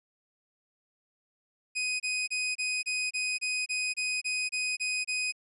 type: tone bursts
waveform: sawtooth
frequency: 2500 Hz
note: D#7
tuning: 8 cents sharp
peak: -25 dBFS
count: 13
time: 1.75-5.324 s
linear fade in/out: 20 ms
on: 250 ms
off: 27 ms
effects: resampled to 24000 Hz